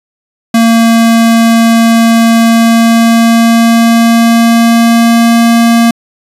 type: tone with pitch glide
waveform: square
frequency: 228.9 to 232.1 Hz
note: A#3 to A#3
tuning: -31 to -7 cents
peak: -4 dBFS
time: 0.54-5.91 s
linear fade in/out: 5 ms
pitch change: +24 cents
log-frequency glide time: 2.44-5.4 s
effects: resampled to 32000 Hz